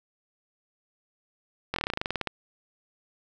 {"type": "slowing click train", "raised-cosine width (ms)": 0.3, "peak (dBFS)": -12, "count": 15, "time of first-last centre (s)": [1.74, 2.273], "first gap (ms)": 22, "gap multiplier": 1.08, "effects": []}